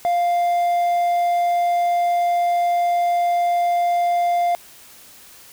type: tone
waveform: triangle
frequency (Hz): 698.5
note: F5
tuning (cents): 0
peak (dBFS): -14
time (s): 0.05-4.55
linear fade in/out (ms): 0
effects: white hiss -45 dBFS RMS until 5.52 s